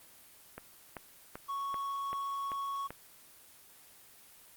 click train, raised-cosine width 0.5 ms, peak -26 dBFS, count 7, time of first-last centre 0.58-2.906 s, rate 2.58 Hz
triangle tone, 1108.7 Hz, C#6, in tune, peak -32 dBFS, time 1.48-2.88 s, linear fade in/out 20 ms
effects white hiss -57 dBFS RMS until 4.56 s + Opus 24 kbps

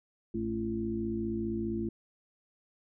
harmonic tone with a mistuned harmonic, 55 Hz, A1, in tune, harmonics 1 / 2 / 4 / 5 / 6, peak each -43 / -41 / -34 / -43 / -34 dBFS, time 0.34-1.89 s, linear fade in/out 5 ms, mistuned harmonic 6, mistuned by +50 cents, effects none

